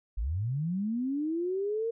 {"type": "linear sweep", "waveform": "sine", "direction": "up", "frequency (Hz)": [45.06, 466.2], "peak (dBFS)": -28, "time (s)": [0.17, 1.91], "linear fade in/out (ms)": 10, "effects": []}